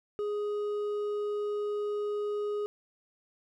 triangle tone with hard clipping, 415.3 Hz, G#4, in tune, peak -31 dBFS, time 0.19-2.66 s, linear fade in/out 0 ms, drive 8 dB, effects none

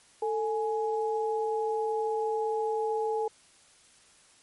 sine tone pair together, 443.4 / 837 Hz, A4 / G#5, +13 / +13 cents, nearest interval major seventh, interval 1100 cents, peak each -28 / -31 dBFS, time 0.22-3.28 s, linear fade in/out 5 ms, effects white hiss -59 dBFS RMS until 4.42 s + MP3 48 kbps

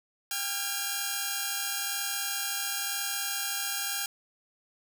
5% pulse tone cluster, 798 / 1388 / 1637 Hz, G5 / F6 / G#6, +31 / -11 / -25 cents, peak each -23 dBFS, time 0.31-4.06 s, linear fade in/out 2 ms, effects 9-bit

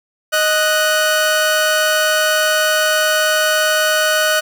sawtooth tone pair together, 621.7 / 1480 Hz, D#5 / F#6, -2 / 0 cents, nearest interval octave + minor third, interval 1502 cents, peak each -12 dBFS, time 0.32-4.41 s, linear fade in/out 20 ms, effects none

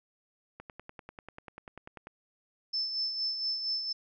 click train, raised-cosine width 0.5 ms, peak -29 dBFS, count 16, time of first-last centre 0.6-2.071 s, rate 10.2 Hz
sine tone with tremolo, 5274 Hz, E8, in tune, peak -28 dBFS, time 2.73-3.93 s, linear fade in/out 10 ms, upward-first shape sine, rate 4.3 Hz, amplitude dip 50%
effects none

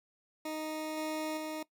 20% pulse tone with level steps, 311.1 Hz, D#4, in tune, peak -31 / -29 / -32 dBFS, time 0.45-1.63 s, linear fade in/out 5 ms, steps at 0.97 / 1.37 s, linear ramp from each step 5 ms, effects noise-tail reverb RT60 0.1 s tail -19 dB re dry

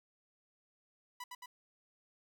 sawtooth tone with echo, 987.8 Hz, B5, in tune, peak -39 dBFS, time 1.2-1.24 s, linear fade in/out 5 ms, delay 110 ms, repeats 2, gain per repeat -2 dB, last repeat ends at 1.46 s, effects 12-bit

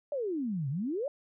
sine exponential two-way sweep, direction down then up, 605 to 128.3 to 605 Hz, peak -30 dBFS, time 0.12-1.08 s, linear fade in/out 2 ms, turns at 0.69 s, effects none

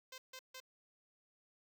5% pulse tone bursts, 518 Hz, C5, 17 cents flat, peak -37 dBFS, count 3, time 0.12-0.603 s, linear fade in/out 5 ms, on 61 ms, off 150 ms, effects none

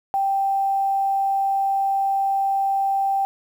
sine tone with quantisation, 784 Hz, G5, in tune, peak -18 dBFS, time 0.14-3.25 s, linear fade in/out 0 ms, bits 8, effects none

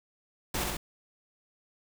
pink noise with echo, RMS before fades -31 dBFS, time 0.54-0.64 s, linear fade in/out 5 ms, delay 65 ms, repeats 2, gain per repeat -2 dB, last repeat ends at 0.77 s, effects none

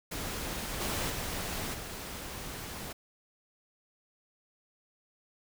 pink noise with level steps, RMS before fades -37 / -33 / -36 / -41 dBFS, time 0.11-2.93 s, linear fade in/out 10 ms, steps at 0.8 / 1.09 / 1.73 s, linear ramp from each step 20 ms, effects none

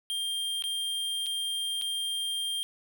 square tone with dropouts, 3194 Hz, G7, 32 cents sharp, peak -30 dBFS, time 0.1-2.63 s, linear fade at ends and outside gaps 0 ms, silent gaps 0.623-0.639 / 1.261-1.266 / 1.814-1.82 s, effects none

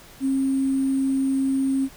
sine tone with sample-and-hold, 268.7 Hz, C4, 46 cents sharp, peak -19 dBFS, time 0.2-1.89 s, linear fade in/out 50 ms, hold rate 8820 Hz, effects pink hiss -47 dBFS RMS until 1.96 s

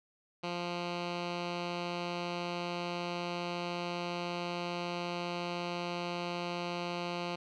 10% pulse tone with low-pass filter, 174.61 Hz, F3, in tune, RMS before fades -37 dBFS, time 0.43-7.36 s, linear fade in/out 10 ms, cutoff 3800 Hz, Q 2, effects none

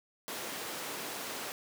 pink high-pass noise, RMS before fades -40 dBFS, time 0.28-1.52 s, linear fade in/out 0 ms, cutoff 310 Hz, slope 12 dB/octave, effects none

